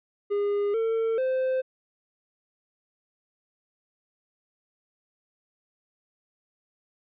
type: tone with pitch steps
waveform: triangle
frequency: 407.8 / 451 / 519 Hz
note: G#4 / A4 / C5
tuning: -32 / +43 / -14 cents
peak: -21 dBFS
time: 0.3-1.62 s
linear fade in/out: 20 ms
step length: 440 ms
effects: resampled to 8000 Hz